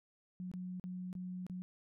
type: tone with dropouts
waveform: sine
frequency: 182.2 Hz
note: F#3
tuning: 26 cents flat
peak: -40 dBFS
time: 0.4-1.62 s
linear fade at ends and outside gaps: 0 ms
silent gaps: 0.515-0.538 / 0.798-0.84 / 1.129-1.152 / 1.466-1.498 s
effects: none